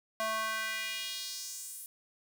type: tone with high-pass filter sweep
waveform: square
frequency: 220 Hz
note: A3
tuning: in tune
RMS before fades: -37 dBFS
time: 0.2-1.86 s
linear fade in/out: 0 ms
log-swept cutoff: 800 to 11000 Hz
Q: 2
effects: none